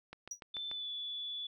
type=click train; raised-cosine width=0.3 ms; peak=-30 dBFS; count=5; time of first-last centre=0.13-0.714 s; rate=6.85 Hz
type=tone with exponential decay; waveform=triangle; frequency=5800 Hz; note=F#8; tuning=35 cents flat; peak=-34 dBFS; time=0.31-0.4 s; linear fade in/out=5 ms; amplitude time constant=19 ms
type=tone with pitch glide; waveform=sine; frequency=3530 to 3445 Hz; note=A7 to A7; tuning=+5 to -37 cents; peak=-38 dBFS; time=0.54-1.47 s; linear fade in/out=5 ms; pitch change=-42 cents; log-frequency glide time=0.69-0.89 s
effects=none